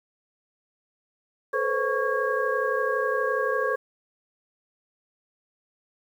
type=tone cluster; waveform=sine; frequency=435.7 / 501 / 533 / 1113 / 1632 Hz; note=A4 / B4 / C5 / C#6 / G#6; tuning=-17 / +25 / +32 / +7 / -31 cents; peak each=-29 dBFS; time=1.53-3.76 s; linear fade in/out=10 ms; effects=9-bit